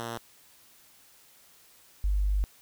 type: tone pair in turn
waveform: 5% pulse / sine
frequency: 116.54 / 49.71 Hz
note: A#2 / G1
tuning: 0 / +25 cents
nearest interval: octave + minor third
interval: 1475 cents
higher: first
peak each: -23 dBFS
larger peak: neither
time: 0-0.18 / 2.04-2.44 s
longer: second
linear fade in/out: 0 ms
effects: white hiss -58 dBFS RMS until 2.61 s